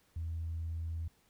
sine tone, 82.1 Hz, E2, 6 cents flat, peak -34 dBFS, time 0.16-1.08 s, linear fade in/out 5 ms, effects tanh soft clip ceiling -31 dBFS + pink hiss -70 dBFS RMS until 1.29 s

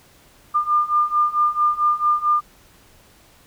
sine beating tone pair, 1200 / 1204.5 Hz, D6 / D6, +37 / +43 cents, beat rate 4.5 Hz, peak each -20 / -18 dBFS, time 0.54-2.41 s, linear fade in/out 20 ms, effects pink hiss -52 dBFS RMS until 3.46 s

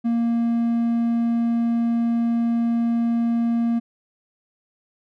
triangle tone, 233.1 Hz, A#3, in tune, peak -16 dBFS, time 0.04-3.8 s, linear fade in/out 20 ms, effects none

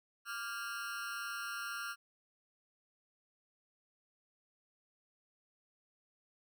40% pulse tone with amplitude modulation, 1396.9 Hz, F6, in tune, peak -34 dBFS, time 0.25-1.96 s, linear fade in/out 50 ms, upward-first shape sine, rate 222 Hz, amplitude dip 100%, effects none

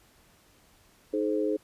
sine chord, Ab major, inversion second, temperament equal with one note detuned, 311.1 / 425 / 523.3 Hz, Eb4 / Ab4 / C5, 0 / +40 / 0 cents, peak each -29 / -28 / -32 dBFS, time 1.13-1.57 s, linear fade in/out 10 ms, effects pink hiss -61 dBFS RMS until 1.63 s + resampled to 32000 Hz

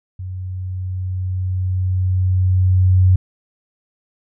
sine tone with level ramp, 92.5 Hz, F#2, in tune, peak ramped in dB -25 to -8 dBFS, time 0.19-3.16 s, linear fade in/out 5 ms, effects none

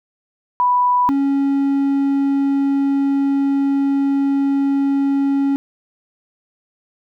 sine / triangle tone pair in turn, 987 / 277 Hz, B5 / C#4, -1 / -1 cents, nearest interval octave + minor seventh, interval 2200 cents, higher first, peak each -12 dBFS, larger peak neither, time 0.6-1.09 / 1.09-5.56 s, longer second, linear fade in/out 0 ms, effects none

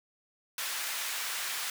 pink high-pass noise, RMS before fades -35 dBFS, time 0.58-1.7 s, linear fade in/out 2 ms, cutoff 1400 Hz, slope 12 dB/octave, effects none

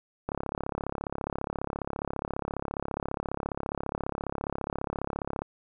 click train, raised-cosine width 1 ms, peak -17 dBFS, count 179, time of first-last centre 0.29-5.42 s, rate 34.7 Hz, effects none

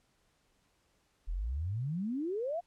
sine exponential sweep, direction up, 37.48 to 723 Hz, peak -32 dBFS, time 1.27-2.61 s, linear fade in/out 20 ms, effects pink hiss -73 dBFS RMS until 2.66 s + low-pass 10000 Hz 12 dB/octave

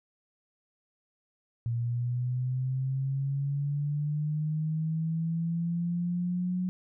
sine linear sweep, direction up, 116.54 to 183.1 Hz, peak -27 dBFS, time 1.66-6.69 s, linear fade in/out 0 ms, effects none

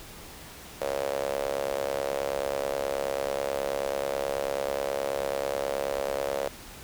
sawtooth tone with high-pass filter, 69.3 Hz, C#2, in tune, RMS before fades -30 dBFS, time 0.81-6.48 s, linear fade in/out 5 ms, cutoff 540 Hz, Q 5.9, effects pink hiss -45 dBFS RMS until 6.83 s

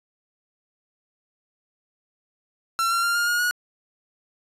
45% pulse tone with pitch steps, 1352 / 1371.7 / 1391.6 / 1411.9 / 1432.4 / 1453.2 Hz, E6 / F6 / F6 / F6 / F6 / F#6, +43 / -32 / -7 / +18 / +43 / -32 cents, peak -20 dBFS, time 2.79-3.51 s, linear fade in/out 0 ms, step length 120 ms, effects resampled to 32000 Hz

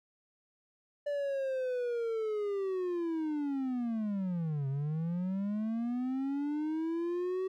triangle linear two-way sweep, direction down then up, 584 to 133.5 to 380.1 Hz, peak -29 dBFS, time 1.06-7.48 s, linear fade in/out 10 ms, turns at 4.68 s, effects none

